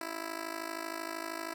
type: tone with amplitude modulation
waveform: 10% pulse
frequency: 330.1 Hz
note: E4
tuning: 2 cents sharp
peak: -25 dBFS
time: 0.01-1.54 s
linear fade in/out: 2 ms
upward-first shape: sine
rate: 52.9 Hz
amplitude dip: 85%
effects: none